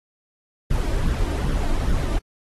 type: noise with flanger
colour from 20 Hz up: brown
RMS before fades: -21 dBFS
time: 0.7-2.19 s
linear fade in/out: 10 ms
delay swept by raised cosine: 0.57 to 3.37 ms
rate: 2.5 Hz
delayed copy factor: +0.55
effects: AAC 32 kbps